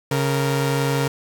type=tone pair together; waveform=sawtooth; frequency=137.98 / 464.9 Hz; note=C#3 / A#4; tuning=-8 / -5 cents; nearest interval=octave + major sixth; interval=2103 cents; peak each=-16 / -20 dBFS; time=0.11-1.08 s; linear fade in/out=5 ms; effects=none